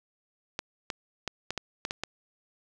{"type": "clicks", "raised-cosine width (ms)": 0.2, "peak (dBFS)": -14, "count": 8, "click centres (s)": [0.591, 0.902, 1.277, 1.506, 1.577, 1.851, 1.909, 2.036], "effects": []}